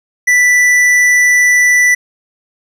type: tone with tanh clipping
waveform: triangle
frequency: 1975.5 Hz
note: B6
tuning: in tune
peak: -8 dBFS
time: 0.27-1.95 s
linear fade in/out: 10 ms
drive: 15 dB
effects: none